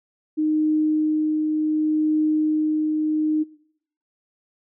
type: tone with tremolo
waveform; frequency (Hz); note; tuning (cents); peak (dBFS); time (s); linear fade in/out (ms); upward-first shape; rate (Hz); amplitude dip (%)
sine; 308.4; D#4; -15; -17; 0.37-3.44; 20; triangle; 0.68; 30
effects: noise-tail reverb RT60 0.7 s tail -21 dB re dry